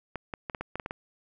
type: clicks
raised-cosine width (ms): 0.5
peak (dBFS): -19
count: 9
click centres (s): 0.157 / 0.338 / 0.498 / 0.548 / 0.61 / 0.756 / 0.798 / 0.861 / 0.909
effects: none